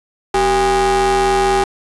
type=ring-modulated tone; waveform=45% pulse; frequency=213.4 Hz; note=G#3; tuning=47 cents sharp; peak=-9 dBFS; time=0.34-1.64 s; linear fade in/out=5 ms; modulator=598 Hz; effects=resampled to 24000 Hz